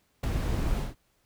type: noise with ADSR envelope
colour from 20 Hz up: brown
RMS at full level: -22 dBFS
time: 0.23-0.95 s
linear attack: 10 ms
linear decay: 4 ms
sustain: -6 dB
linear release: 160 ms
effects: pink hiss -70 dBFS RMS until 1.25 s